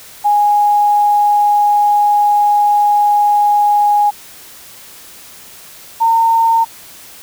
sine tone pair in turn, 827 / 911.1 Hz, G#5 / A#5, -8 / -40 cents, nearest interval major second, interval 168 cents, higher second, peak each -8 dBFS, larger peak neither, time 0.24-4.11 / 6-6.65 s, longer first, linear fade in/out 20 ms, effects white hiss -37 dBFS RMS until 7.22 s

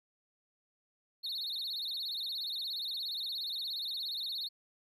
triangle tone with vibrato, 4000 Hz, B7, 21 cents sharp, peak -34 dBFS, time 1.23-4.49 s, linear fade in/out 20 ms, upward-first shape sine, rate 17 Hz, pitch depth 180 cents each way, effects none

